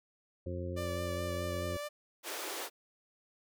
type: harmonic tone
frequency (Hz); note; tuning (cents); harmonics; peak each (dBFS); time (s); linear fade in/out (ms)
88.7; F2; +27; 1 / 2 / 3 / 4 / 5 / 6; -38 / -45 / -46 / -43 / -51 / -43; 0.46-1.77; 5
type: tone with vibrato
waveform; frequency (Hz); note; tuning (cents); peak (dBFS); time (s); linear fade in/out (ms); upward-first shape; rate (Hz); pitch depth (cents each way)
sawtooth; 587.3; D5; 0; -34; 0.76-1.89; 20; sine; 4.7; 22
type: high-pass noise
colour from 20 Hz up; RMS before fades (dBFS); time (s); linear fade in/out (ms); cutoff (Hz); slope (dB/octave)
pink; -40; 2.23-2.7; 50; 330; 48
effects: none

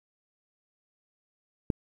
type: click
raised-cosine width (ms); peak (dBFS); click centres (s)
3; -13; 1.702
effects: 9-bit

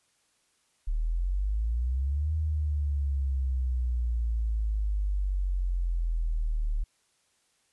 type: exponential two-way sweep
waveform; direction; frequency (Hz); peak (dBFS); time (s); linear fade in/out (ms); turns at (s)
sine; up then down; 36.71 to 79 to 36.71; -25; 0.87-6.84; 10; 2.34
effects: white hiss -70 dBFS RMS until 7.72 s + resampled to 24000 Hz

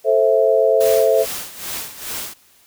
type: chord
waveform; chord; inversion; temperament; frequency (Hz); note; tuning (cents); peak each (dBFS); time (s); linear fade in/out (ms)
sine; A minor; none; equal with one note detuned; 440 / 528.1 / 659.3; A4 / C5 / E5; 0 / +16 / 0; -16; 0.04-1.26; 50
type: noise with tremolo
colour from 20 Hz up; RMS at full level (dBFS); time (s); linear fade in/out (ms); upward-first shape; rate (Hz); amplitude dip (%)
white; -26; 0.8-2.34; 10; sine; 2.4; 75
effects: white hiss -53 dBFS RMS until 2.66 s

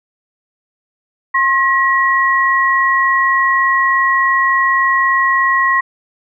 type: tone pair together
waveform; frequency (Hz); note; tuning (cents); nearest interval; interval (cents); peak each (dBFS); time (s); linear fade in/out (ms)
sine; 1071 / 1908.3; C6 / A#6; +40 / +40; minor seventh; 1000; -13; 1.34-5.81; 10
effects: none

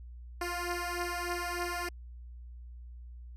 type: beating tone pair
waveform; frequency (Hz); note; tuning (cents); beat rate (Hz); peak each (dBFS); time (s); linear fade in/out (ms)
10% pulse; 349.5 / 352.8; F4 / F4; +1 / +18; 3.3; -27 / -29; 0.41-1.89; 5
effects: added 60 Hz sine -44 dBFS peak until 3.36 s + resampled to 32000 Hz

